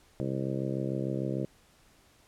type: harmonic tone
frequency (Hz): 66.7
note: C2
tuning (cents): +34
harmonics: 2 / 3 / 4 / 5 / 6 / 7 / 8 / 9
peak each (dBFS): -34 / -36 / -40 / -36 / -40 / -42 / -40 / -43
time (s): 0.2-1.45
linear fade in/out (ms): 0
effects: pink hiss -62 dBFS RMS until 2.27 s + low-pass 12000 Hz 12 dB/octave